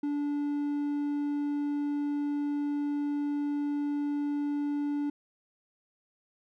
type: tone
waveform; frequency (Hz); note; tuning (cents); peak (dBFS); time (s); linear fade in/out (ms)
triangle; 290; D4; -22; -26; 0.03-5.1; 5
effects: none